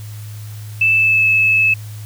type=tone with pitch glide; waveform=sine; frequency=2637 to 2602 Hz; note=E7 to E7; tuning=0 to -23 cents; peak=-10 dBFS; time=0.81-1.74 s; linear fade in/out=5 ms; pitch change=-23 cents; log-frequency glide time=0.95-1.26 s; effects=added 106 Hz sine -28 dBFS peak until 2.05 s + white hiss -42 dBFS RMS until 2.05 s